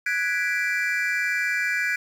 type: chord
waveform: triangle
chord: G# half-diminished seventh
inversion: third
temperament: equal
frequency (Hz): 1480 / 1661.2 / 1975.5 / 2349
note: F#6 / G#6 / B6 / D7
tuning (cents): 0 / 0 / 0 / 0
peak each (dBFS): -27 / -25 / -27 / -26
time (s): 0.06-1.96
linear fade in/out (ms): 5
effects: 8-bit